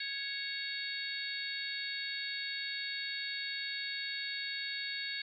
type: harmonic tone with a mistuned harmonic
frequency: 554 Hz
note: C#5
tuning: 1 cent flat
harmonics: 3 / 4 / 5 / 6 / 7 / 8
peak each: -42 / -42 / -49 / -51 / -42 / -42 dBFS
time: 0-5.22 s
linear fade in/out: 5 ms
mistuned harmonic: 7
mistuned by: -54 cents
effects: none